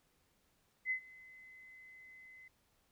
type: tone with ADSR envelope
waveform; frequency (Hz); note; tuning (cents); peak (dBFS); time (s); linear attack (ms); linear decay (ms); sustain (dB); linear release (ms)
sine; 2038; C7; -46; -31; 0.85-2.48; 57; 90; -23; 3
effects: pink hiss -75 dBFS RMS until 2.91 s